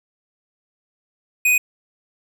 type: tone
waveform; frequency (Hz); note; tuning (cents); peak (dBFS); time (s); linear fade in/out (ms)
square; 2492; D#7; +2; -14; 1.45-1.58; 5
effects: none